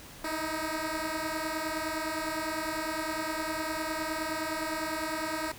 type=beating tone pair; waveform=10% pulse; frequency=311.1 / 320.9 Hz; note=D#4 / E4; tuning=0 / -46 cents; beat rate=9.8 Hz; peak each=-26 dBFS; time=0.24-5.52 s; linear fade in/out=5 ms; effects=pink hiss -48 dBFS RMS until 5.58 s